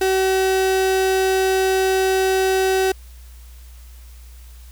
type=tone; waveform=35% pulse; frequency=380 Hz; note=F#4; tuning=46 cents sharp; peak=-14 dBFS; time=0.01-2.92 s; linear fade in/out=5 ms; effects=added 60 Hz sine -38 dBFS peak until 4.71 s + white hiss -51 dBFS RMS until 4.71 s